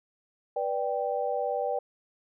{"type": "chord", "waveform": "sine", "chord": "G major", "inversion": "first", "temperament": "just", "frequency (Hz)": [490, 588, 784], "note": ["B4", "D5", "G5"], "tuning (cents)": [-14, 2, 0], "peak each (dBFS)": -31, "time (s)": [0.56, 1.79], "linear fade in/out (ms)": 5, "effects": []}